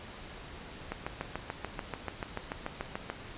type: click train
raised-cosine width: 0.5 ms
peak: -19 dBFS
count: 16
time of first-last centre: 0.92-3.1 s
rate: 6.88 Hz
effects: pink hiss -46 dBFS RMS until 3.37 s + resampled to 8000 Hz